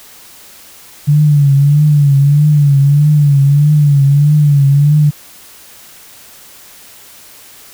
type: tone with vibrato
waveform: sine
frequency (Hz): 144.5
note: D3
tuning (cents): -28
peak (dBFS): -5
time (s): 1.07-5.11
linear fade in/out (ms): 20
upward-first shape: triangle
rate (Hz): 1.6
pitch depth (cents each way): 86
effects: white hiss -38 dBFS RMS until 7.73 s